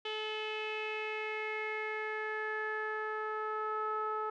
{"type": "tone with low-pass filter sweep", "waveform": "sawtooth", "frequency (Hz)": 431.5, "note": "A4", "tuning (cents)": -34, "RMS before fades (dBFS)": -37, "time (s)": [0.05, 4.3], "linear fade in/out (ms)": 5, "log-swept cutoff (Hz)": [3100, 1200], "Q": 5.5, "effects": []}